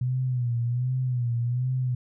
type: tone with vibrato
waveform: sine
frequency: 123.47 Hz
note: B2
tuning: in tune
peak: -23 dBFS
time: 0.01-1.95 s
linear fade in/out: 5 ms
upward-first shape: sine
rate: 1.3 Hz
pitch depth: 79 cents each way
effects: none